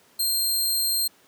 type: tone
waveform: 15% pulse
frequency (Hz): 4186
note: C8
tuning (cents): 0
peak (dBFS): -15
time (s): 0.19-1.08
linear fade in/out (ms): 10
effects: pink hiss -57 dBFS RMS until 1.27 s + high-pass 200 Hz 12 dB/octave